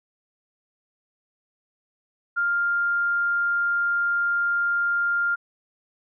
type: tone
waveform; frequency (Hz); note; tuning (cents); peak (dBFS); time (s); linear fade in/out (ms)
sine; 1400; F6; +4; -20; 2.36-5.36; 20
effects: none